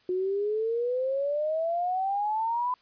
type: exponential sweep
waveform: sine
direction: up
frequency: 359.9 to 1010 Hz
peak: -25 dBFS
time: 0.09-2.74 s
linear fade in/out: 2 ms
effects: white hiss -63 dBFS RMS until 2.81 s + resampled to 11025 Hz